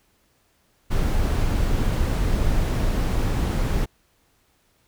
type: noise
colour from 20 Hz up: brown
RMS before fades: -21 dBFS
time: 0.9-3.86 s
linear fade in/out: 20 ms
effects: pink hiss -64 dBFS RMS until 4.87 s